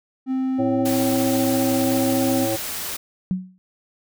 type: tone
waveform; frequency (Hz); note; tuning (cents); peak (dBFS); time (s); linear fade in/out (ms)
triangle; 261.6; C4; 0; -18; 0.26-2.48; 50
type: harmonic tone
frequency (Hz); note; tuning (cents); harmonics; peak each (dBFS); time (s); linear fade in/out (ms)
110; A2; 0; 1 / 3 / 5 / 7; -31 / -25 / -24 / -30; 0.58-2.57; 20
type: noise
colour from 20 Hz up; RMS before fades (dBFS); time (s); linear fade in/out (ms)
white; -29; 0.85-2.97; 10
type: tone with exponential decay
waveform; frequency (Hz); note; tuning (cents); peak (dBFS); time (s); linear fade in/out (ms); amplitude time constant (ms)
sine; 185; F#3; 0; -16; 3.31-3.58; 0; 57
effects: none